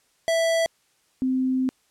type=tone pair in turn; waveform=square / sine; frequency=659.3 / 259.1 Hz; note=E5 / C4; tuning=0 / -17 cents; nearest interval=octave + major third; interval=1617 cents; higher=first; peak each=-20 dBFS; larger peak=neither; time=0.28-0.66 / 1.22-1.69 s; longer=second; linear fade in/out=0 ms; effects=white hiss -65 dBFS RMS until 1.9 s + low-pass 10000 Hz 12 dB/octave